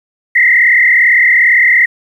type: tone with frequency modulation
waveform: sine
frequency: 1982 Hz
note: B6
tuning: 6 cents sharp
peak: -5 dBFS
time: 0.35-1.86 s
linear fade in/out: 10 ms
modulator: 37.6 Hz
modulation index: 3.1
effects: 7-bit